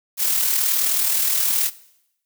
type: noise with amplitude modulation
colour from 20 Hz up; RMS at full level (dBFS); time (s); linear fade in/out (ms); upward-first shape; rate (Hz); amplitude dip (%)
blue; -18; 0.17-1.71; 50; sine; 39; 40
effects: noise-tail reverb RT60 0.8 s tail -19 dB re dry